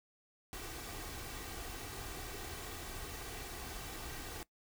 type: noise with comb filter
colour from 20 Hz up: pink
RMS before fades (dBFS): -45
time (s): 0.53-4.43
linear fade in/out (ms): 0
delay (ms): 2.6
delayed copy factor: +0.5
effects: noise-tail reverb RT60 0.1 s tail -19 dB re dry